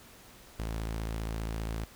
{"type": "tone", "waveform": "sawtooth", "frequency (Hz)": 55, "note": "A1", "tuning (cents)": 0, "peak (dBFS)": -29, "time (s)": [0.59, 1.85], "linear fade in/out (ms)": 5, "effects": ["pink hiss -54 dBFS RMS until 1.95 s"]}